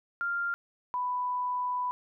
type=tone pair in turn; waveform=sine; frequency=1395 / 992.4 Hz; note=F6 / B5; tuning=-2 / +8 cents; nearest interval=tritone; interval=590 cents; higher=first; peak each=-28 dBFS; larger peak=neither; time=0.21-0.54 / 0.94-1.91 s; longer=second; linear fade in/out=0 ms; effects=none